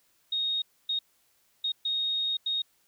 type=tone bursts at uneven times; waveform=sine; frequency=3729 Hz; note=A#7; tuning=in tune; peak=-26 dBFS; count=5; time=0.32-0.62 / 0.89-0.99 / 1.64-1.72 / 1.85-2.37 / 2.46-2.62 s; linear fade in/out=5 ms; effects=white hiss -68 dBFS RMS until 2.87 s